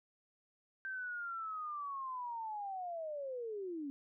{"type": "linear sweep", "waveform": "sine", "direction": "down", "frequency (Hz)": [1568, 270], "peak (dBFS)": -39, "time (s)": [0.85, 3.9], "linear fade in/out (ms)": 0, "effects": []}